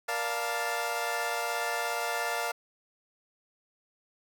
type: chord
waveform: 20% pulse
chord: Bb major seventh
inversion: none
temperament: equal with one note detuned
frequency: 471.3 / 587.3 / 698.5 / 880 Hz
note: Bb4 / D5 / F5 / A5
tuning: +19 / 0 / 0 / 0 cents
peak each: -32 / -32 / -28 / -31 dBFS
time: 0.08-2.52 s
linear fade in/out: 10 ms
effects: none